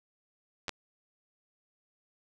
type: clicks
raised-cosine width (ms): 0.2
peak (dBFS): -17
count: 2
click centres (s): 0.682 / 0.693
effects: 9-bit